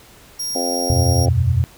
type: tone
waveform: sawtooth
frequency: 5600 Hz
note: F8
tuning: 4 cents sharp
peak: -20 dBFS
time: 0.39-1.26 s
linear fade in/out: 10 ms
type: harmonic tone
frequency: 87.31 Hz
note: F2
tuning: in tune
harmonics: 3 / 4 / 5 / 6 / 7 / 8 / 9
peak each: -26 / -29 / -30 / -26 / -31 / -27 / -31 dBFS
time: 0.55-1.29 s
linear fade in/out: 5 ms
type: chord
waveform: sine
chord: E suspended second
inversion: none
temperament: equal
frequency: 82.41 / 92.5 / 123.47 Hz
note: E2 / F#2 / B2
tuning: 0 / 0 / 0 cents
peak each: -19 / -18 / -17 dBFS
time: 0.9-1.64 s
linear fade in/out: 0 ms
effects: pink hiss -46 dBFS RMS until 1.77 s